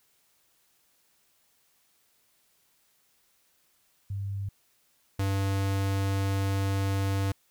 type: tone pair in turn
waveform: sine / square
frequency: 99.1 / 97.79 Hz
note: G2 / G2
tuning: +19 / -4 cents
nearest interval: unison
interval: 23 cents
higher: first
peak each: -30 / -26 dBFS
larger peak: second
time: 4.1-4.49 / 5.19-7.32 s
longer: second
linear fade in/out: 5 ms
effects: white hiss -68 dBFS RMS until 7.5 s